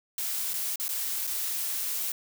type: noise with dropouts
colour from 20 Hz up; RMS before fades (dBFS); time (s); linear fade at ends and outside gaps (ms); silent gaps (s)
blue; -31; 0.18-2.12; 2; 0.535-0.539 / 0.758-0.798 / 0.882-0.89 / 1.27-1.274
effects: none